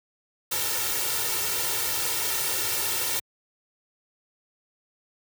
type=noise with comb filter; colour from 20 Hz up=white; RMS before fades=-27 dBFS; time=0.51-3.2 s; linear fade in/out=10 ms; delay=2.2 ms; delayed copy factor=+0.85; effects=high-pass 80 Hz 12 dB/octave